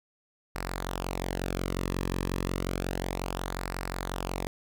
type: tone with flanger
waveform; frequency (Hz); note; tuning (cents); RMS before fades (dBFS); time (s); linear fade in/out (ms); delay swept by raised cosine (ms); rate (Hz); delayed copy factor
sawtooth; 45.55; F#1; -26; -33; 0.55-4.47; 0; 0.3 to 1.4; 0.31; -0.65
effects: none